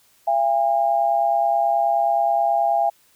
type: tone pair together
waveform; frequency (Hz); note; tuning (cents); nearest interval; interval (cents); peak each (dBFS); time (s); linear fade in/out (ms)
sine; 680 / 809.4; F5 / G#5; -46 / -45; minor third; 301; -19; 0.27-2.9; 10
effects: white hiss -58 dBFS RMS until 3.15 s